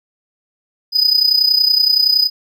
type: tone with amplitude modulation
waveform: triangle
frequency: 4985 Hz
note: D#8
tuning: 2 cents sharp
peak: -6 dBFS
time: 0.92-2.3 s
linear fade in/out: 50 ms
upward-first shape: sine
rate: 30.7 Hz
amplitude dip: 75%
effects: none